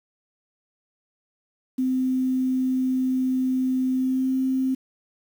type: tone with pitch glide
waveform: sine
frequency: 258.2 to 262 Hz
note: C4 to C4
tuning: -23 to +2 cents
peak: -20 dBFS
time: 1.78-4.75 s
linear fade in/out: 10 ms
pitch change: +25 cents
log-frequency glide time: 3.93-4.35 s
effects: 8-bit